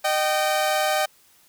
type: tone pair together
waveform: sawtooth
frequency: 613 / 772.3 Hz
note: D#5 / G5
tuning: -26 / -26 cents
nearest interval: major third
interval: 400 cents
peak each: -19 dBFS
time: 0.04-1.06 s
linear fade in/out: 10 ms
effects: white hiss -57 dBFS RMS until 1.48 s